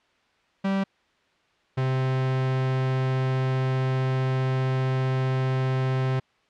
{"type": "tone pair in turn", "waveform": "45% pulse", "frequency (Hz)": [194.6, 130.75], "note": ["G3", "C3"], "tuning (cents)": [-12, -1], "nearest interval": "perfect fifth", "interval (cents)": 689, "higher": "first", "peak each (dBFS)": -22, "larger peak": "neither", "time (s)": [[0.64, 0.84], [1.77, 6.2]], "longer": "second", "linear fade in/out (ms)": 10, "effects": ["white hiss -64 dBFS RMS until 6.49 s", "low-pass 3000 Hz 12 dB/octave"]}